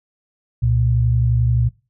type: tone pair together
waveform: sine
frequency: 66.2 / 117.7 Hz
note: C2 / A#2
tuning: +21 / +17 cents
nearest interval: minor seventh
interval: 996 cents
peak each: -20 / -15 dBFS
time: 0.62-1.69 s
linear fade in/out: 10 ms
effects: noise-tail reverb RT60 0.3 s tail -20 dB re dry